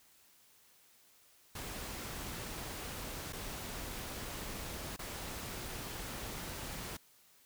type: noise with dropouts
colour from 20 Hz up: pink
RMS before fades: -43 dBFS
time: 1.55-6.97 s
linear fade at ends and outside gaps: 5 ms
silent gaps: 3.325-3.331 / 4.964-4.99 s
effects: white hiss -65 dBFS RMS until 7.45 s